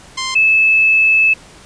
10% pulse / sine tone pair in turn, 1046.5 / 2610 Hz, C6 / E7, 0 / -18 cents, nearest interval octave + major third, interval 1582 cents, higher second, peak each -10 / -8 dBFS, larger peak second, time 0.17-0.35 / 0.35-1.34 s, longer second, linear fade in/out 10 ms, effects pink hiss -41 dBFS RMS until 1.65 s + resampled to 22050 Hz

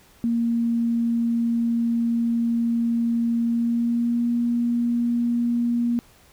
sine tone with pitch glide, 233.1 to 237.6 Hz, A#3 to A#3, 0 to +33 cents, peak -19 dBFS, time 0.24-5.99 s, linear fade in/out 0 ms, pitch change +33 cents, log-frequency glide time 3.45-4.28 s, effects pink hiss -54 dBFS RMS until 6.32 s

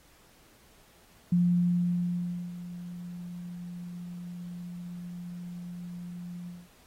sine tone with ADSR envelope, 175.8 Hz, F3, 12 cents sharp, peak -20 dBFS, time 1.32-6.68 s, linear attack 5 ms, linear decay 1200 ms, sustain -17 dB, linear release 200 ms, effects pink hiss -60 dBFS RMS until 6.86 s + AAC 48 kbps

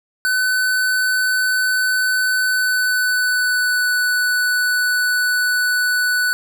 square tone with pitch glide, 1508 to 1487.2 Hz, F#6 to F#6, +32 to +8 cents, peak -16 dBFS, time 0.25-6.33 s, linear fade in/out 0 ms, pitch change -24 cents, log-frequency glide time 2.44-3.91 s, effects none

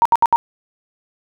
sine tone bursts, 932.3 Hz, A#5, in tune, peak -8 dBFS, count 4, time 0.02-0.36 s, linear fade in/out 0 ms, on 34 ms, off 68 ms, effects none

